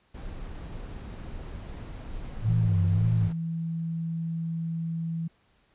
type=noise; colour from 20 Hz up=brown; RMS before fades=-38 dBFS; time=0.14-3.33 s; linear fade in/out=10 ms
type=tone with vibrato; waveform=sine; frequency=103.83 Hz; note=G#2; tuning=in tune; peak=-21 dBFS; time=2.42-3.3 s; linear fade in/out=50 ms; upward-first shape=sine; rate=1.8 Hz; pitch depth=160 cents each way
type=tone; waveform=sine; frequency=164.81 Hz; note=E3; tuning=in tune; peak=-28 dBFS; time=2.48-5.28 s; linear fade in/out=10 ms
effects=pink hiss -66 dBFS RMS until 5.74 s + resampled to 8000 Hz